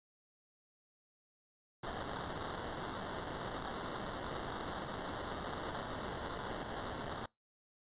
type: noise with sample-and-hold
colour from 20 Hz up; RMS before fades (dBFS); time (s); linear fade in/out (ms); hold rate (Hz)
violet; -42; 1.83-7.26; 5; 2450
effects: noise-tail reverb RT60 0.2 s tail -26 dB re dry + resampled to 8000 Hz